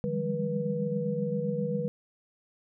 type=tone cluster; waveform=sine; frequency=153.4 / 172.7 / 195.4 / 203 / 485.8 Hz; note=D#3 / F3 / G3 / G#3 / B4; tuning=-24 / -19 / -5 / -39 / -29 cents; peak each=-34 / -36 / -37 / -34 / -31 dBFS; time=0.04-1.88 s; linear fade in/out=0 ms; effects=none